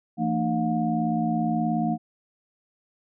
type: tone cluster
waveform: sine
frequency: 168 / 226.8 / 303.7 / 715 Hz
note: E3 / A#3 / D#4 / F5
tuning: +33 / -47 / -42 / +41 cents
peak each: -28 / -25 / -30 / -28 dBFS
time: 0.17-1.98 s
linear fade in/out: 50 ms
effects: none